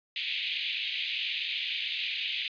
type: band-pass noise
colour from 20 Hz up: pink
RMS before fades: -33 dBFS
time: 0.16-2.48 s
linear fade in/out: 2 ms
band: 2300 to 3900 Hz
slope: 48 dB/octave
effects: resampled to 11025 Hz